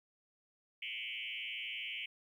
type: tone with frequency modulation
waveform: sine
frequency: 2637 Hz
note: E7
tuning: in tune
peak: -39 dBFS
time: 0.82-2.06 s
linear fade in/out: 5 ms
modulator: 112 Hz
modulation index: 4.5
effects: 12-bit